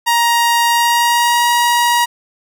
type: tone with pitch glide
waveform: sawtooth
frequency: 940 to 954.2 Hz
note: A#5 to A#5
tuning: +14 to +40 cents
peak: -7 dBFS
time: 0.06-2.06 s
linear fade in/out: 20 ms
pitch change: +26 cents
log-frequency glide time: 0.66-1.5 s
effects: none